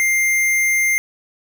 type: tone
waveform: square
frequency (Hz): 2100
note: C7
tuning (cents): +6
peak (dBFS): -15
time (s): 0-0.98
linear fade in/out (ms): 0
effects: none